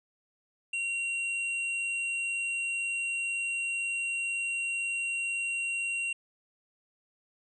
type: tone with tanh clipping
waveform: sine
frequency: 2751 Hz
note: F7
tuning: 27 cents flat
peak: -31 dBFS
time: 0.73-6.13 s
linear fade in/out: 5 ms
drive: 10 dB
effects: resampled to 24000 Hz